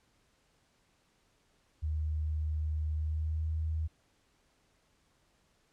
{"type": "tone with pitch glide", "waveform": "sine", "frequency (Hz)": [77.1, 79.08], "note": ["D#2", "D#2"], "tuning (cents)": [-15, 29], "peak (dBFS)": -30, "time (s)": [1.82, 3.88], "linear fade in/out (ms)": 20, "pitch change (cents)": 44, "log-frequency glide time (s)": [2.96, 3.46], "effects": ["pink hiss -71 dBFS RMS until 5.72 s", "low-pass 9000 Hz 12 dB/octave"]}